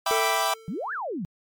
sawtooth chord, E minor seventh, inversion none, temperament equal, 659.3 / 784 / 987.8 / 1174.7 Hz, E5 / G5 / B5 / D6, 0 / 0 / 0 / 0 cents, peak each -24 dBFS, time 0.06-0.54 s, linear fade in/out 5 ms
square tone with exponential decay, 446.5 Hz, A4, 25 cents sharp, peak -24 dBFS, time 0.11-0.99 s, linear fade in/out 0 ms, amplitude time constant 190 ms
sine exponential two-way sweep, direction up then down, 154.5 to 1773 to 154.5 Hz, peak -28 dBFS, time 0.68-1.25 s, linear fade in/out 0 ms, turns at 0.93 s
effects MP3 96 kbps

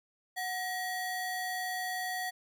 square ring-modulated tone, 1318.5 Hz, E6, in tune, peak -31 dBFS, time 0.36-2.31 s, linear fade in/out 20 ms, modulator 582 Hz, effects none

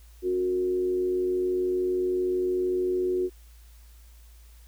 sine tone with frequency modulation, 365.5 Hz, F#4, 21 cents flat, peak -23 dBFS, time 0.22-3.3 s, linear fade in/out 50 ms, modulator 93.2 Hz, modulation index 0.37, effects added 57 Hz sine -48 dBFS peak until 4.67 s + white hiss -60 dBFS RMS until 4.67 s

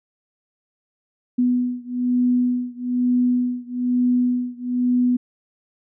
sine beating tone pair, 246.9 / 248 Hz, B3 / B3, 0 / +7 cents, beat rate 1.1 Hz, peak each -20 / -21 dBFS, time 1.38-5.17 s, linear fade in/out 10 ms, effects none

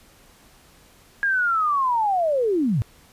sine linear sweep, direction down, 1643 to 98 Hz, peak -18 dBFS, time 1.23-2.82 s, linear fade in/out 0 ms, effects pink hiss -53 dBFS RMS until 3.12 s + resampled to 32000 Hz

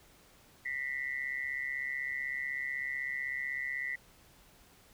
sine tone with amplitude modulation, 1975.5 Hz, B6, in tune, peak -30 dBFS, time 0.65-3.96 s, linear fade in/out 10 ms, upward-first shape sine, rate 136 Hz, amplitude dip 80%, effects pink hiss -61 dBFS RMS until 4.93 s

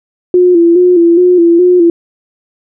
sine tone with vibrato, 349.2 Hz, F4, in tune, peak -3 dBFS, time 0.34-1.9 s, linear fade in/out 2 ms, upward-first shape square, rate 2.4 Hz, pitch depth 52 cents each way, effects none

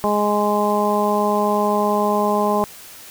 harmonic tone, 207.7 Hz, G#3, in tune, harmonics 1 / 2 / 3 / 4 / 5, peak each -22 / -22 / -22 / -22 / -22 dBFS, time 0.04-2.64 s, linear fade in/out 0 ms, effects white hiss -40 dBFS RMS until 3.1 s

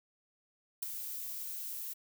violet noise with ADSR envelope, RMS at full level -31 dBFS, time 0.82-1.94 s, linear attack 11 ms, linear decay 3 ms, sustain -10 dB, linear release 15 ms, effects none

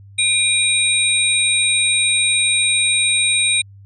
sine tone cluster, 2403 / 3802 / 8690 Hz, D7 / A#7 / C#9, +39 / +33 / -35 cents, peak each -18 dBFS, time 0.18-3.62 s, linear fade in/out 10 ms, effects added 99 Hz sine -39 dBFS peak until 3.85 s

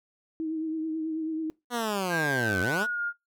sine tone with vibrato, 317.8 Hz, D#4, 37 cents sharp, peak -28 dBFS, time 0.4-1.5 s, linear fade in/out 0 ms, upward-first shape triangle, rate 9.2 Hz, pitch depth 39 cents each way
10% pulse linear two-way sweep, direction down then up, 246.9 to 86 to 235.4 Hz, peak -19 dBFS, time 1.7-2.87 s, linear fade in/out 50 ms, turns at 2.61 s
sine tone with pitch glide, 1599 to 1416.3 Hz, G6 to F6, +34 to +24 cents, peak -27 dBFS, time 2.09-3.13 s, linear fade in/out 50 ms, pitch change -210 cents, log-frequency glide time 2.3-3.01 s
effects noise-tail reverb RT60 0.2 s tail -22 dB re dry

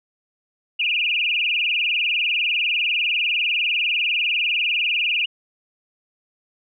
sine tone with vibrato, 2637 Hz, E7, in tune, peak -18 dBFS, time 0.79-5.26 s, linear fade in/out 10 ms, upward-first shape sine, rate 20 Hz, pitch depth 180 cents each way, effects none

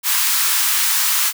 white high-pass noise, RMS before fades -17 dBFS, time 0.03-1.33 s, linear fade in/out 50 ms, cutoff 910 Hz, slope 48 dB/octave, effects none

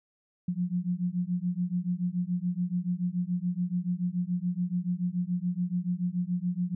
sine beating tone pair, 174.61 / 181.61 Hz, F3 / F#3, 0 / -32 cents, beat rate 7 Hz, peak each -30 dBFS, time 0.48-6.75 s, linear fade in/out 5 ms, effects none

